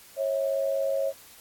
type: tone pair together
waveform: sine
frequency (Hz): 547 / 647.6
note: C#5 / E5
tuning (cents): -23 / -31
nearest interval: minor third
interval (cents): 292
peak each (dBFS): -25 / -30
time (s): 0.16-1.13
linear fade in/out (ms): 50
effects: white hiss -51 dBFS RMS until 1.4 s + AAC 64 kbps